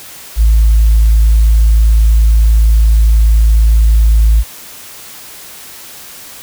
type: tone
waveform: sine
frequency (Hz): 54.7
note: A1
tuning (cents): -9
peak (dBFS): -3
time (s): 0.36-4.44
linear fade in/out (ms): 50
effects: tanh soft clip ceiling -1 dBFS + white hiss -32 dBFS RMS until 6.42 s